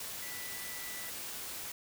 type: tone in noise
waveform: sine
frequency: 1975.5 Hz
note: B6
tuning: in tune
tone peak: -47 dBFS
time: 0.22-1.1 s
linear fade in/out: 5 ms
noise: white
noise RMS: -42 dBFS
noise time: 0-1.72 s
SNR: -8 dB
effects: none